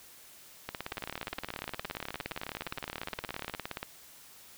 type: two click trains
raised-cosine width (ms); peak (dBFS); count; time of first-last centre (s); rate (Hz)
0.3; -19 / -21; 55 / 52; 0.69-3.83 / 0.92-3.549; 17.2 / 19.4
effects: white hiss -54 dBFS RMS until 4.57 s